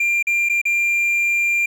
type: tone with dropouts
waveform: triangle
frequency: 2386 Hz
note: D7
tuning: 27 cents sharp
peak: -14 dBFS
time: 0-1.66 s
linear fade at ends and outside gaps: 5 ms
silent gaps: 0.227-0.269 / 0.489-0.496 / 0.616-0.653 s
effects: none